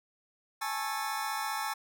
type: chord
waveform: sawtooth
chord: A major seventh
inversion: third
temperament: just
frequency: 825 / 880 / 1100 / 1320 Hz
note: G#5 / A5 / C#6 / E6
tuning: -12 / 0 / -14 / +2 cents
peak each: -34 / -32 / -34 / -35 dBFS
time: 0.61-1.74 s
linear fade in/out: 10 ms
effects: none